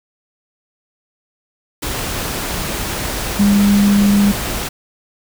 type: tone in noise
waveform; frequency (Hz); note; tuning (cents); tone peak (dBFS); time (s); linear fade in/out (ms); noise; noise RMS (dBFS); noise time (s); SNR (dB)
sine; 202.5; G#3; -43; -9; 3.39-4.32; 10; pink; -22; 1.82-4.69; +10
effects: none